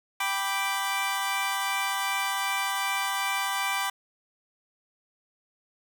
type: chord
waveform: 20% pulse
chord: G major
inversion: none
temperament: equal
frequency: 784 / 987.8 / 1174.7 Hz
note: G5 / B5 / D6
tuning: 0 / 0 / 0 cents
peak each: -26 dBFS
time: 0.2-3.9 s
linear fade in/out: 5 ms
effects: none